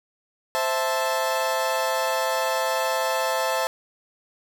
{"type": "chord", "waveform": "30% pulse", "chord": "A minor", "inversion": "first", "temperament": "equal", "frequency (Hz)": [523.3, 659.3, 880], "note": ["C5", "E5", "A5"], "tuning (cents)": [0, 0, 0], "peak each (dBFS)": -24, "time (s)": [0.55, 3.67], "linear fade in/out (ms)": 0, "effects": []}